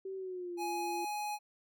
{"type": "tone with pitch glide", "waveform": "sine", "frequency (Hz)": [383.4, 345.5], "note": ["G4", "F4"], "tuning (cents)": [-38, -19], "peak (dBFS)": -38, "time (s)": [0.05, 1.05], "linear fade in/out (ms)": 5, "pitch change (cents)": -181, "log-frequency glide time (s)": [0.16, 0.57]}
{"type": "tone", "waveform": "square", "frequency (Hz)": 836, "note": "G#5", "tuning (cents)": 11, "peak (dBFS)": -36, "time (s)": [0.57, 1.39], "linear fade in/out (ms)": 50}
{"effects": []}